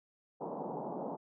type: band-pass noise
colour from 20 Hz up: white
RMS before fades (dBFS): -40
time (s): 0.4-1.17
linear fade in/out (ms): 20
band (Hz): 150 to 910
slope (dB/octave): 48
effects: none